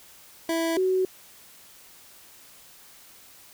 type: tone pair in turn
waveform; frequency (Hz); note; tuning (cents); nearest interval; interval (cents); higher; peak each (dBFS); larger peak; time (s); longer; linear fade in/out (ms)
25% pulse / sine; 329.6 / 373.8; E4 / F#4; 0 / +18; major second; 218; second; -20; neither; 0.49-0.77 / 0.77-1.05; neither; 2
effects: white hiss -51 dBFS RMS until 3.53 s